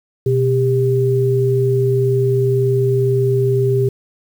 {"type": "tone pair together", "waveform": "sine", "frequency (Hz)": [125.1, 397.2], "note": ["B2", "G4"], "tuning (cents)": [23, 23], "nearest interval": "octave + minor sixth", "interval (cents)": 2000, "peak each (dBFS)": -15, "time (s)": [0.26, 3.89], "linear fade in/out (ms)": 5, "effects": ["7-bit"]}